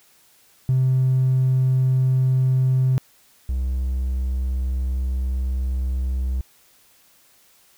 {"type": "tone pair in turn", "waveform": "triangle", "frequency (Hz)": [130, 64.22], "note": ["C3", "C2"], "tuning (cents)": [-11, -32], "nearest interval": "octave", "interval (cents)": 1221, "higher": "first", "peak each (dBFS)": [-12, -18], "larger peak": "first", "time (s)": [[0.69, 2.98], [3.49, 6.41]], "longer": "second", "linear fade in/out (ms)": 0, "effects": ["tanh soft clip ceiling -12 dBFS", "white hiss -56 dBFS RMS until 7.77 s"]}